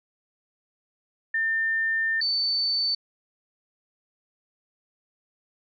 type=tone pair in turn; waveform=sine; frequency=1800 / 4527 Hz; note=A6 / C#8; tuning=+39 / +36 cents; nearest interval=octave + major third; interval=1597 cents; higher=second; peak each=-22 dBFS; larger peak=neither; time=1.34-2.21 / 2.21-2.95 s; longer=first; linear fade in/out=5 ms; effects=none

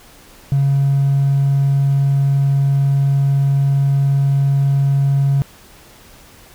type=tone with hard clipping; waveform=triangle; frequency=138.59 Hz; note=C#3; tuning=in tune; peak=-12 dBFS; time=0.52-5.42 s; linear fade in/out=0 ms; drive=4 dB; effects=pink hiss -44 dBFS RMS until 6.54 s

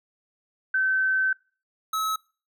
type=tone pair in turn; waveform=sine / square; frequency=1536 / 1290.6 Hz; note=G6 / E6; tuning=-36 / -37 cents; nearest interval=minor third; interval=301 cents; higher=first; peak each=-20 / -25 dBFS; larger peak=first; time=0.74-1.33 / 1.93-2.16 s; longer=first; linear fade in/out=5 ms; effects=noise-tail reverb RT60 0.4 s tail -25 dB re dry

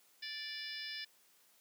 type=harmonic tone with a mistuned harmonic; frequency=585 Hz; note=D5; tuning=7 cents flat; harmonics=3 / 4 / 5 / 6 / 7 / 8 / 9; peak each=-47 / -51 / -51 / -49 / -53 / -48 / -48 dBFS; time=0.22-1.05 s; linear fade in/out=10 ms; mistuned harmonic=8; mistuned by=+77 cents; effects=white hiss -68 dBFS RMS until 1.6 s + high-pass 200 Hz 12 dB/octave

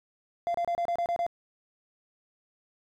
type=tone bursts; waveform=triangle; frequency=690 Hz; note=F5; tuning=21 cents flat; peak=-23 dBFS; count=8; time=0.47-1.265 s; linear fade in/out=0 ms; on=74 ms; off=29 ms; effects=tanh soft clip ceiling -19 dBFS

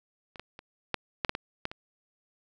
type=clicks; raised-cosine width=0.3 ms; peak=-29 / -23 / -28 / -11 / -11 / -10 / -16 / -15 / -24 dBFS; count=9; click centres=0.358 / 0.396 / 0.591 / 0.943 / 1.248 / 1.294 / 1.351 / 1.654 / 1.715 s; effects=none

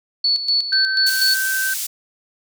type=tone with tremolo; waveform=sine; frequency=4435 Hz; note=C#8; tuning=in tune; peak=-14 dBFS; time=0.24-1.35 s; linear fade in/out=5 ms; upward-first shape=square; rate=4.1 Hz; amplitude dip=65%
type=tone; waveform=sine; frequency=1548 Hz; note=G6; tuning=22 cents flat; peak=-19 dBFS; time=0.72-1.74 s; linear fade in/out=5 ms
type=high-pass noise; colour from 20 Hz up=pink; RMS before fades=-25 dBFS; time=1.06-1.87 s; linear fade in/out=10 ms; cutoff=5700 Hz; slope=12 dB/octave
effects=none

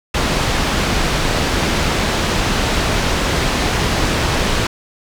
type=low-pass noise; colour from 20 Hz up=pink; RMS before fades=-17 dBFS; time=0.14-4.67 s; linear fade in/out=5 ms; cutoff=5500 Hz; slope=12 dB/octave; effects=none

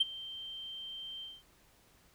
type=tone with ADSR envelope; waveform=sine; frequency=3136 Hz; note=G7; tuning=in tune; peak=-20 dBFS; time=0-1.43 s; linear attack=10 ms; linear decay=24 ms; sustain=-21 dB; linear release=210 ms; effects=tanh soft clip ceiling -21 dBFS + pink hiss -65 dBFS RMS until 2.14 s

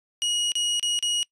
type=tone with dropouts; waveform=sawtooth; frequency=2896 Hz; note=F#7; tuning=38 cents flat; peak=-19 dBFS; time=0.22-1.23 s; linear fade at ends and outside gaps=0 ms; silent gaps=0.519-0.554 / 0.796-0.828 / 0.99-1.026 s; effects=noise-tail reverb RT60 0.1 s tail -24 dB re dry + resampled to 24000 Hz

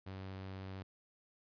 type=tone; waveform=sawtooth; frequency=95.4 Hz; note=G2; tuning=47 cents flat; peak=-40 dBFS; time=0.06-0.83 s; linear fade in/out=10 ms; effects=resampled to 11025 Hz

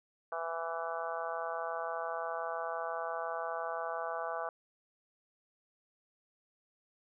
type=harmonic tone; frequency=165.8 Hz; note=E3; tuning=10 cents sharp; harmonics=3 / 4 / 5 / 6 / 7 / 8 / 9; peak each=-43 / -39 / -42 / -46 / -41 / -47 / -45 dBFS; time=0.32-4.49 s; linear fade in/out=2 ms; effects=none

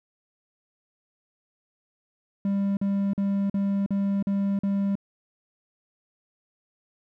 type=tone bursts; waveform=triangle; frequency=198.4 Hz; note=G3; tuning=21 cents sharp; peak=-20 dBFS; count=7; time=2.45-4.954 s; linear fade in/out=2 ms; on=320 ms; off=44 ms; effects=none

